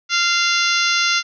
harmonic tone, 693 Hz, F5, 14 cents flat, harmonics 2 / 3 / 4 / 5 / 6 / 7 / 8 / 9, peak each -20 / -22 / -23 / -24 / -25 / -25 / -26 / -27 dBFS, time 0.09-1.23 s, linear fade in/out 50 ms, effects none

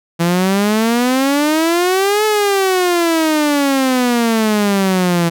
sawtooth exponential two-way sweep, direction up then down, 166.8 to 432.6 to 166.8 Hz, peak -8 dBFS, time 0.19-5.3 s, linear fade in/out 20 ms, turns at 2.25 s, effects none

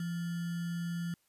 sine tone with sample-and-hold, 170.6 Hz, F3, 40 cents flat, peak -33 dBFS, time 0-1.14 s, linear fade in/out 2 ms, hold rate 1575 Hz, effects white hiss -73 dBFS RMS until 1.28 s + resampled to 32000 Hz

